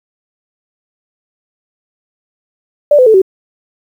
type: tone with pitch steps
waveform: sine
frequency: 586 / 507.2 / 439 / 380 Hz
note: D5 / B4 / A4 / F#4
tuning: -4 / +46 / -4 / +46 cents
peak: -3 dBFS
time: 2.91-3.218 s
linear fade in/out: 5 ms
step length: 77 ms
effects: 7-bit